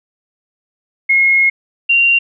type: tone pair in turn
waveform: sine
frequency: 2159 / 2765 Hz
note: C#7 / F7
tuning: -46 / -18 cents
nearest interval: major third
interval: 428 cents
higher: second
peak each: -8 dBFS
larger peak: neither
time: 1.09-1.5 / 1.89-2.19 s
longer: first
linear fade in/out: 10 ms
effects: none